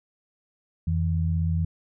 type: tone pair together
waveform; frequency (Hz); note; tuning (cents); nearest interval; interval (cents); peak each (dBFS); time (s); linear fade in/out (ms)
sine; 86.03 / 162.4; F2 / E3; -26 / -26; major seventh; 1100; -23 / -26; 0.87-1.65; 5
effects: none